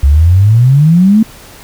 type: exponential sweep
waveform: sine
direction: up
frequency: 66.6 to 227 Hz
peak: -3 dBFS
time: 0.03-1.23 s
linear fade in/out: 5 ms
effects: pink hiss -35 dBFS RMS until 1.63 s